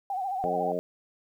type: tone with vibrato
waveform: sine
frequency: 765 Hz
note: G5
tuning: 42 cents flat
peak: -28 dBFS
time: 0.1-0.72 s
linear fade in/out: 2 ms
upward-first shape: sine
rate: 14 Hz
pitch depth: 85 cents each way
type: harmonic tone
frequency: 88.8 Hz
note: F2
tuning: 29 cents sharp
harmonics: 2 / 3 / 4 / 5 / 6 / 7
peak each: -37 / -39 / -39 / -33 / -35 / -31 dBFS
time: 0.44-0.79 s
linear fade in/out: 0 ms
effects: 10-bit